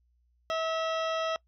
harmonic tone with a mistuned harmonic, 647 Hz, E5, 32 cents flat, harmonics 1 / 2 / 3 / 4 / 5 / 6 / 8 / 9, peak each -30 / -33 / -42 / -43 / -40 / -46 / -47 / -51 dBFS, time 0.5-1.36 s, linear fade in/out 0 ms, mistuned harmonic 4, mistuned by +65 cents, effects noise-tail reverb RT60 0.1 s tail -23 dB re dry + added 60 Hz sine -66 dBFS peak until 1.47 s

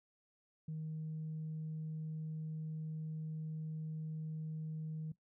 sine tone, 156.9 Hz, D#3, 15 cents sharp, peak -38 dBFS, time 0.68-5.12 s, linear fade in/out 5 ms, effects noise-tail reverb RT60 0.1 s tail -17 dB re dry + tanh soft clip ceiling -36 dBFS

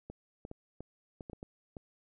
clicks, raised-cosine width 2 ms, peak -30 dBFS, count 9, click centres 0.1 / 0.451 / 0.514 / 0.806 / 1.208 / 1.298 / 1.332 / 1.429 / 1.768 s, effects none

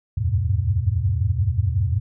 sine tone cluster, 76.5 / 86.3 / 97.6 / 103.1 / 121.4 Hz, D#2 / F2 / G2 / G#2 / B2, -29 / -20 / -7 / -12 / -29 cents, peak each -26 / -24 / -22 / -27 / -25 dBFS, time 0.17-2 s, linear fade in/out 10 ms, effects none

